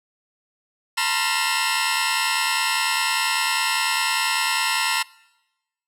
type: tone cluster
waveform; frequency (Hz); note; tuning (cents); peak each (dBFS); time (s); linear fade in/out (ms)
15% pulse; 894 / 964 / 1052 / 1381 / 2612; A5 / B5 / C6 / F6 / E7; +27 / -42 / +9 / -20 / -17; -20; 0.97-5.03; 10
effects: noise-tail reverb RT60 1.0 s tail -23 dB re dry + low-pass 12000 Hz 12 dB/octave